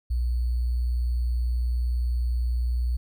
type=tone with sample-and-hold; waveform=sine; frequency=60.5 Hz; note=B1; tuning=35 cents flat; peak=-22 dBFS; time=0.1-2.97 s; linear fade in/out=10 ms; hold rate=4410 Hz; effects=none